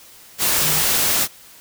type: tone in noise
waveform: sine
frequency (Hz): 155.56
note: D#3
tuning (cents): 0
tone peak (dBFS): -28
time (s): 0.6-0.83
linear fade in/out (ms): 50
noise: white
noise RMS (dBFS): -18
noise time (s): 0.38-1.28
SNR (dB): -13
effects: white hiss -45 dBFS RMS until 1.6 s